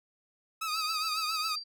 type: tone with vibrato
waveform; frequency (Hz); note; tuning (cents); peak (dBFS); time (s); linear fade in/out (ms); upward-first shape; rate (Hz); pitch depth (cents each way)
sawtooth; 1272; D#6; +38; -28; 0.61-1.56; 10; triangle; 7.3; 75
type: tone with tremolo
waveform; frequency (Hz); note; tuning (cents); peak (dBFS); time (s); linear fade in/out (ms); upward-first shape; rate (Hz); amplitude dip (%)
sine; 4699; D8; 0; -30; 0.67-1.64; 50; triangle; 18; 70
effects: none